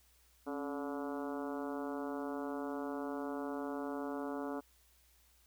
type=harmonic tone with a mistuned harmonic; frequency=144 Hz; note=D3; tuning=34 cents flat; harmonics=2 / 3 / 4 / 5 / 6 / 7 / 8 / 9 / 10; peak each=-40 / -44 / -46 / -48 / -50 / -51 / -52 / -53 / -54 dBFS; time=0.46-4.61 s; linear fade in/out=20 ms; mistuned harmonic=2; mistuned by=-65 cents; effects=added 60 Hz sine -69 dBFS peak until 5.46 s + white hiss -69 dBFS RMS until 5.46 s